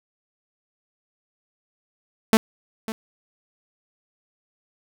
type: tone with echo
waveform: sawtooth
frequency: 221.5 Hz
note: A3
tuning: 12 cents sharp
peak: -8 dBFS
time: 2.33-2.37 s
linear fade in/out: 0 ms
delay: 550 ms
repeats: 1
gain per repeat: -15 dB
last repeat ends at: 2.92 s
effects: none